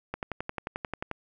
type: click train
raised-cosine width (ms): 0.5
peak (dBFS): -17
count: 12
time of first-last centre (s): 0.14-1.113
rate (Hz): 11.3
effects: none